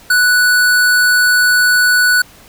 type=tone; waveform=square; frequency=1480 Hz; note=F#6; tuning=in tune; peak=-9 dBFS; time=0.1-2.22 s; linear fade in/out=5 ms; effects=pink hiss -42 dBFS RMS until 2.48 s